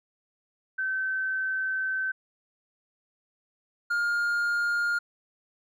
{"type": "tone pair in turn", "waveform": ["sine", "triangle"], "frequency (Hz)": [1537, 1413.4], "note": ["G6", "F6"], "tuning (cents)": [-35, 20], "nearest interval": "minor second", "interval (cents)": 145, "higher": "first", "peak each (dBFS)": [-26, -22], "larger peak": "second", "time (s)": [[0.78, 2.12], [3.9, 4.99]], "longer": "first", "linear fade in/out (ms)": 10, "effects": []}